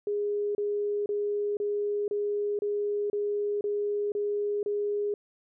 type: tone bursts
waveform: sine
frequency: 411.9 Hz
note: G#4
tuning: 14 cents flat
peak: -26 dBFS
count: 10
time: 0.07-5.14 s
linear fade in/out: 2 ms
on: 480 ms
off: 30 ms
effects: none